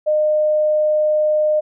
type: tone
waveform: sine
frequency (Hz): 610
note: D#5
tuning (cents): -34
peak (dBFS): -13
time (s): 0.06-1.61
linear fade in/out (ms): 20
effects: none